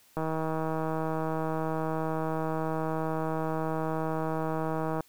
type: click train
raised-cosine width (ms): 1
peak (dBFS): -18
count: 770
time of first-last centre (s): 0.17-5.006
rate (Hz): 159
effects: white hiss -61 dBFS RMS until 5.08 s